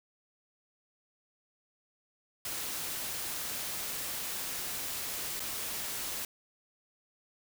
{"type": "noise with dropouts", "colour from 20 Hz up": "white", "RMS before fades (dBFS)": -37, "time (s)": [2.45, 6.25], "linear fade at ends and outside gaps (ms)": 2, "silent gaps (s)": [5.396, 5.402], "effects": []}